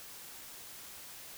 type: silence
effects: white hiss -49 dBFS RMS until 1.37 s